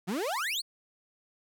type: exponential sweep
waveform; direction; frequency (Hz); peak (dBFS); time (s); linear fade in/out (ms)
35% pulse; up; 163.9 to 4699; -28; 0.07-0.62; 20
effects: none